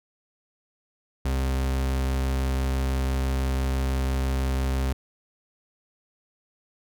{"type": "tone", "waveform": "40% pulse", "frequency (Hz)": 66, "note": "C2", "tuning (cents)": 16, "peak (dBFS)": -22, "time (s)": [1.25, 4.93], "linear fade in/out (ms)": 5, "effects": []}